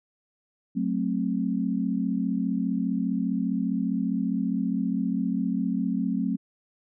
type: chord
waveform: sine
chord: F# diminished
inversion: none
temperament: equal with one note detuned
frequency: 185 / 220 / 264.8 Hz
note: F#3 / A3 / C4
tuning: 0 / 0 / +21 cents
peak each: -28 dBFS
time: 0.75-6.37 s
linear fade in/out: 20 ms
effects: none